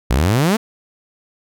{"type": "exponential sweep", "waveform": "sawtooth", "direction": "up", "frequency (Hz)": [55, 233.5], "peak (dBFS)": -9, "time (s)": [0.1, 0.57], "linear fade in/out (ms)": 10, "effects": []}